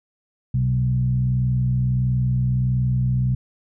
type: tone with frequency modulation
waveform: sine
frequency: 126.7 Hz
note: B2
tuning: 45 cents sharp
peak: -17 dBFS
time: 0.54-3.35 s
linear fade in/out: 5 ms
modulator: 61.5 Hz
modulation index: 0.58
effects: none